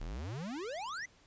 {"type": "exponential sweep", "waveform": "square", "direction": "up", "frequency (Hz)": [32.99, 2093], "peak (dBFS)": -39, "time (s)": [0, 1.06], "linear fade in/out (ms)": 10, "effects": ["pink hiss -64 dBFS RMS until 1.26 s", "resampled to 16000 Hz"]}